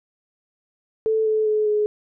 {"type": "tone with pitch steps", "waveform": "sine", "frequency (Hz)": [440, 433.7, 427.5, 421.3], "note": ["A4", "A4", "A4", "G#4"], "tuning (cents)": [0, -25, -50, 25], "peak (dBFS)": -17, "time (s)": [1.06, 1.86], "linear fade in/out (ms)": 0, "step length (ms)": 200, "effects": []}